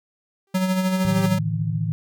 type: tone with exponential growth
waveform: sawtooth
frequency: 392 Hz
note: G4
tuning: in tune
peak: -23 dBFS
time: 0.47-1.26 s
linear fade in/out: 2 ms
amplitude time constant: 170 ms
type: tone with tremolo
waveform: square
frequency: 186.4 Hz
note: F#3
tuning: 13 cents sharp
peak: -18 dBFS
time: 0.54-1.39 s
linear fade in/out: 10 ms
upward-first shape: sine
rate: 13 Hz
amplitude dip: 45%
type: chord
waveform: sine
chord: A suspended fourth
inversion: none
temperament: equal with one note detuned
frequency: 110 / 146.83 / 160.96 Hz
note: A2 / D3 / E3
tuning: 0 / 0 / -41 cents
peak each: -25 / -29 / -24 dBFS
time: 1.05-1.92 s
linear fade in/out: 0 ms
effects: none